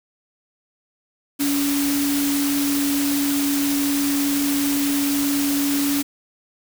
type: tone in noise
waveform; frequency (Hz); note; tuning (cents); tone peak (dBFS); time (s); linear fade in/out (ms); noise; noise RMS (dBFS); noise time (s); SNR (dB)
sine; 283; C#4; +36; -19; 1.39-6.03; 20; white; -26; 1.39-6.03; +4
effects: none